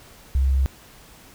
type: tone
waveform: sine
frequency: 66.8 Hz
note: C2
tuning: 36 cents sharp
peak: -16 dBFS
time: 0.35-0.66 s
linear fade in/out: 0 ms
effects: pink hiss -48 dBFS RMS until 1.34 s